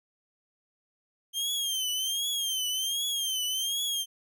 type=tone with vibrato; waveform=sawtooth; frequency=3165 Hz; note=G7; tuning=16 cents sharp; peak=-25 dBFS; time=1.33-4.06 s; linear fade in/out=50 ms; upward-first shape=triangle; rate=1.3 Hz; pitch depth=120 cents each way; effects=none